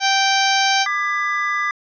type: harmonic tone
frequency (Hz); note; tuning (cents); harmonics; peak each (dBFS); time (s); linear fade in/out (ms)
781; G5; -7; 1 / 2 / 3 / 4 / 5 / 6 / 7 / 8; -18 / -21 / -23 / -24 / -25 / -26 / -26 / -27; 0-0.87; 50
type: chord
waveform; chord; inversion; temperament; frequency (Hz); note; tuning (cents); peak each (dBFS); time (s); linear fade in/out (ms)
triangle; G# diminished; second; just; 1196.1 / 1661.2 / 1993.5; D6 / G#6 / B6; +31 / 0 / +16; -20 / -25 / -20; 0.86-1.71; 2
effects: resampled to 16000 Hz